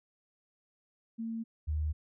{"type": "tone pair in turn", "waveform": "sine", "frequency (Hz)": [226.7, 76.51], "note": ["A#3", "D#2"], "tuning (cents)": [-48, -29], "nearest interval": "octave + perfect fifth", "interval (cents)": 1881, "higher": "first", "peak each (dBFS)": [-34, -29], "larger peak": "second", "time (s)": [[1.18, 1.44], [1.67, 1.93]], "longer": "neither", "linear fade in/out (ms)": 20, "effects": []}